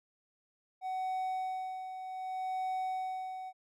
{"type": "tone with tremolo", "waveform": "triangle", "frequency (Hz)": 750, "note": "F#5", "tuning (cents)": 23, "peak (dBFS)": -30, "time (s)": [0.81, 3.53], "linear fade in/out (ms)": 50, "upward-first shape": "sine", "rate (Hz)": 0.65, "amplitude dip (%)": 60, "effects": []}